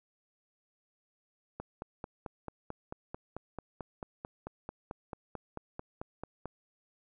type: click train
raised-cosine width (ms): 1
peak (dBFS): -25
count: 23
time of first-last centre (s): 1.6-6.457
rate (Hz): 4.53
effects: none